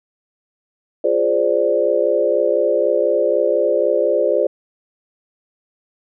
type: chord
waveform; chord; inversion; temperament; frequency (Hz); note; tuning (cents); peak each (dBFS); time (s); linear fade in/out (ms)
sine; D half-diminished seventh; first; equal; 349.2 / 415.3 / 523.3 / 587.3; F4 / Ab4 / C5 / D5; 0 / 0 / 0 / 0; -22 / -20 / -18 / -18; 1.04-4.47; 5
effects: none